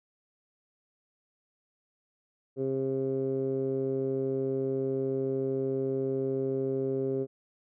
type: tone with low-pass filter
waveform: 15% pulse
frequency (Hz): 133.6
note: C3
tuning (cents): +36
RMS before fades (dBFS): -30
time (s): 2.56-7.27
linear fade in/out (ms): 50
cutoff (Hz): 430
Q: 3.8
effects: none